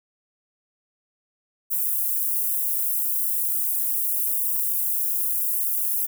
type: high-pass noise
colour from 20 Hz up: white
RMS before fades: -24 dBFS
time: 1.7-6.07 s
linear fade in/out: 20 ms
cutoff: 11000 Hz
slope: 24 dB/octave
effects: none